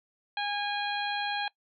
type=harmonic tone; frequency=819 Hz; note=G#5; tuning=24 cents flat; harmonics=1 / 2 / 3 / 4 / 5; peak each=-32 / -35 / -37 / -38 / -39 dBFS; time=0.37-1.48 s; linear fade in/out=2 ms; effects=noise-tail reverb RT60 0.1 s tail -22 dB re dry